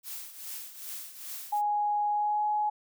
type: noise with tremolo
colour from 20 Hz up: blue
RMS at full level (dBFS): -38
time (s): 0.03-1.62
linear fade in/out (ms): 50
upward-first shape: triangle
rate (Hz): 2.5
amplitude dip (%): 75
type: tone with pitch glide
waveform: sine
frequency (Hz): 830.6 to 841.2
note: G#5 to G#5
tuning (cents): 0 to +22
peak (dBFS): -25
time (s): 1.52-2.7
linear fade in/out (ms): 10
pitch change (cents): +22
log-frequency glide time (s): 2.1-2.44
effects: none